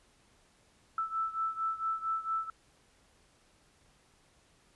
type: beating tone pair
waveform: sine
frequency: 1318.5 / 1322.9 Hz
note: E6 / E6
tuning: 0 / +6 cents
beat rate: 4.4 Hz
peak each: -33 / -36 dBFS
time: 0.98-2.5 s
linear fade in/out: 2 ms
effects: pink hiss -66 dBFS RMS until 4.75 s + resampled to 24000 Hz